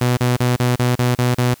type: tone bursts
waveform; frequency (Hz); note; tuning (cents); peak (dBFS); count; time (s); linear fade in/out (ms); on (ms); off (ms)
sawtooth; 123.47; B2; 0; -10; 8; 0.01-1.542; 5; 160; 36
effects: white hiss -47 dBFS RMS until 1.6 s